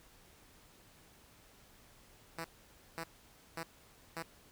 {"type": "tone bursts", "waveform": "5% pulse", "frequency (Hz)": 164.81, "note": "E3", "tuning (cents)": 0, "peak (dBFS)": -28, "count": 4, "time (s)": [2.38, 4.226], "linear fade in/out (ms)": 5, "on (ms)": 64, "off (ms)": 530, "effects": ["pink hiss -62 dBFS RMS until 4.51 s"]}